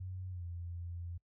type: tone with pitch glide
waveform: sine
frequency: 92.5 to 86.31 Hz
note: F#2 to F2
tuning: 0 to -20 cents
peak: -40 dBFS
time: 0-1.18 s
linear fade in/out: 10 ms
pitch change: -120 cents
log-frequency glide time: 0.3-0.44 s
effects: noise-tail reverb RT60 0.1 s tail -23 dB re dry